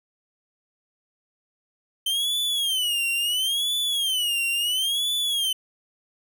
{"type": "tone with vibrato", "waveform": "45% pulse", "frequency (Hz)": 3094, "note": "G7", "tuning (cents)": -23, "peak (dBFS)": -22, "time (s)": [2.06, 5.53], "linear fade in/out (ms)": 5, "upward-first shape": "sine", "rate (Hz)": 0.73, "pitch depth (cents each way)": 200, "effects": []}